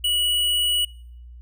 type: tone with hard clipping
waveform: triangle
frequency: 2929 Hz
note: F#7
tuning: 18 cents flat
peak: -20 dBFS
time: 0.04-0.85 s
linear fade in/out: 5 ms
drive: 17 dB
effects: noise-tail reverb RT60 0.7 s tail -25 dB re dry + added 60 Hz sine -39 dBFS peak until 1.41 s